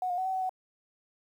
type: tone with pitch steps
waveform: sine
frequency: 736 / 712 / 749 / 759 / 753 / 746 Hz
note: F#5 / F5 / F#5 / F#5 / F#5 / F#5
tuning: -9 / +33 / +21 / +44 / +30 / +14 cents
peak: -28 dBFS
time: 0.02-0.494 s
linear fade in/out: 2 ms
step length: 79 ms
effects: 10-bit